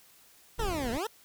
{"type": "noise", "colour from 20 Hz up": "brown", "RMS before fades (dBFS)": -36, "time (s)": [0.58, 0.98], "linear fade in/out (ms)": 10}
{"type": "exponential two-way sweep", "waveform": "20% pulse", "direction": "down then up", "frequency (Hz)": [475.5, 220, 475.5], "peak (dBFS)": -26, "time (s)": [0.59, 1.07], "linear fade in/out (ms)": 5, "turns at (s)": 0.91}
{"effects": ["white hiss -59 dBFS RMS until 1.24 s"]}